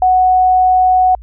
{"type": "tone", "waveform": "sine", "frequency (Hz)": 740, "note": "F#5", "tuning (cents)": 0, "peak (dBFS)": -7, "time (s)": [0.02, 1.15], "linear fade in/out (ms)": 2, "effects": ["added 56 Hz sine -31 dBFS peak until 1.22 s"]}